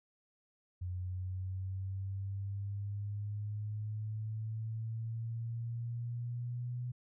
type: linear sweep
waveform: sine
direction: up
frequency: 90 to 123.47 Hz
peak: -36 dBFS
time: 0.81-6.92 s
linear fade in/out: 10 ms
effects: none